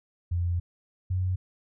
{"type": "tone pair in turn", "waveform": "sine", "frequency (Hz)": [87, 92.17], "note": ["F2", "F#2"], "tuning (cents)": [-6, -6], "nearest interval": "minor second", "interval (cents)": 100, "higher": "second", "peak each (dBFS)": -24, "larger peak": "neither", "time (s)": [[0.31, 0.6], [1.1, 1.36]], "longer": "first", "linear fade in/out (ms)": 10, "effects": []}